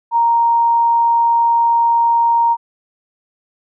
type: tone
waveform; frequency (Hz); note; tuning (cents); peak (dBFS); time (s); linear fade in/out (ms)
sine; 932.3; A#5; 0; -10; 0.11-2.57; 50
effects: none